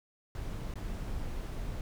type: noise with dropouts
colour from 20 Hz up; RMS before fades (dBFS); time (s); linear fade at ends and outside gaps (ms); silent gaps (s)
brown; -37; 0.35-1.81; 1; 0.739-0.756
effects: none